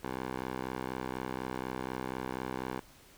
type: tone with band-pass filter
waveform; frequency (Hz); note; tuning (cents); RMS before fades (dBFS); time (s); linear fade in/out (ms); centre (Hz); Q
10% pulse; 64.1; C2; -35; -38; 0.03-2.8; 10; 810; 0.67
effects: pink hiss -58 dBFS RMS until 3.17 s